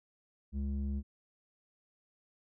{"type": "tone with low-pass filter", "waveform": "square", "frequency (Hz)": 69.4, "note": "C#2", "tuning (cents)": 3, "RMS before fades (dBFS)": -35, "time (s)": [0.52, 1.03], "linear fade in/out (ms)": 50, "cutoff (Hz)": 190, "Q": 2.1, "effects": []}